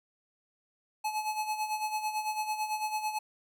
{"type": "tone with tremolo", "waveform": "square", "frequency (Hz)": 857, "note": "A5", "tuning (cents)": -46, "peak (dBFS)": -29, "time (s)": [1.04, 3.19], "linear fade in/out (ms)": 10, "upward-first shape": "sine", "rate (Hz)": 9, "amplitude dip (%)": 65, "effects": []}